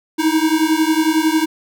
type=beating tone pair; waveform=square; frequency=311.1 / 322.1 Hz; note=D#4 / E4; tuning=0 / -40 cents; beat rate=11 Hz; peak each=-17 / -17 dBFS; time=0.18-1.46 s; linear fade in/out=20 ms; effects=none